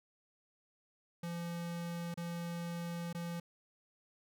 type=tone with dropouts; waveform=square; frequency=170.9 Hz; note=F3; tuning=37 cents flat; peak=-39 dBFS; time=1.23-3.4 s; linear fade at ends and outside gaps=5 ms; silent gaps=2.142-2.174 / 3.129-3.147 s; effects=none